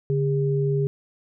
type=tone pair together; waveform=sine; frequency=143.1 / 404.7 Hz; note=D3 / G#4; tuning=-45 / -45 cents; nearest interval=octave + tritone; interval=1800 cents; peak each=-21 / -24 dBFS; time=0.1-0.87 s; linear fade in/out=0 ms; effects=none